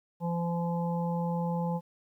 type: harmonic tone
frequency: 170.9 Hz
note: F3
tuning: 37 cents flat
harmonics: 1 / 3 / 5 / 6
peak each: -29 / -36 / -36 / -46 dBFS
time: 0.2-1.81 s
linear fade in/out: 50 ms
effects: 11-bit